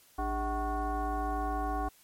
sine tone with frequency modulation, 403.5 Hz, G#4, 50 cents flat, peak -29 dBFS, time 0.18-1.89 s, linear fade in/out 10 ms, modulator 350 Hz, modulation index 2, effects white hiss -61 dBFS RMS until 2.03 s + MP3 64 kbps

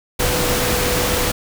sine tone in noise, 493.9 Hz, B4, in tune, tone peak -23 dBFS, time 0.19-1.32 s, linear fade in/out 10 ms, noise pink, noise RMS -19 dBFS, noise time 0.19-1.32 s, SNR -7 dB, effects none

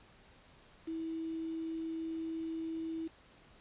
sine tone with quantisation, 324.8 Hz, E4, 26 cents flat, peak -36 dBFS, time 0.87-3.08 s, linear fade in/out 10 ms, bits 9, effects pink hiss -61 dBFS RMS until 3.6 s + resampled to 8000 Hz

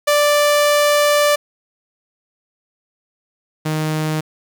sawtooth tone pair in turn, 587.3 / 155.56 Hz, D5 / D#3, 0 / 0 cents, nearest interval octave + major seventh, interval 2300 cents, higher first, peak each -8 / -14 dBFS, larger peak first, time 0.07-1.36 / 3.65-4.21 s, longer first, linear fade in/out 10 ms, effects 8-bit

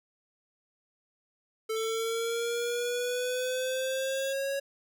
square exponential sweep, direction up, 440.6 to 555 Hz, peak -30 dBFS, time 1.69-4.6 s, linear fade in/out 10 ms
25% pulse tone, 3400 Hz, G#7, 40 cents sharp, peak -36 dBFS, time 1.76-4.33 s, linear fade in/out 5 ms
effects none

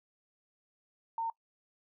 sine tone, 911 Hz, A#5, 40 cents flat, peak -31 dBFS, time 1.18-1.3 s, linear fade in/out 2 ms, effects noise-tail reverb RT60 0.1 s tail -22 dB re dry

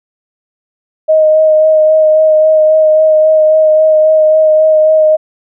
sine tone with vibrato, 624 Hz, D#5, 5 cents sharp, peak -4 dBFS, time 1.08-5.17 s, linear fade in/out 20 ms, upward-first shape sine, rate 3.7 Hz, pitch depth 15 cents each way, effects none

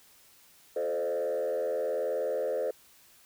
sine tone with frequency modulation, 520 Hz, C5, 11 cents flat, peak -26 dBFS, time 0.76-2.71 s, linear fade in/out 5 ms, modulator 81 Hz, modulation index 1.2, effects tanh soft clip ceiling -25 dBFS + white hiss -59 dBFS RMS until 3.25 s

